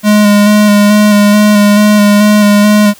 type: tone with vibrato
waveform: square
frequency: 207.7 Hz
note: G#3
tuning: in tune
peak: -4 dBFS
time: 0.03-2.94 s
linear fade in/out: 50 ms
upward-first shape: square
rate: 2.3 Hz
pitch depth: 17 cents each way
effects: white hiss -38 dBFS RMS until 2.99 s